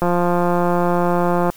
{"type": "click train", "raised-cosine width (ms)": 1, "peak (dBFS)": -5, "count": 260, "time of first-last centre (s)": [0.02, 1.5], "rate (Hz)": 175, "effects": ["white hiss -47 dBFS RMS until 1.56 s"]}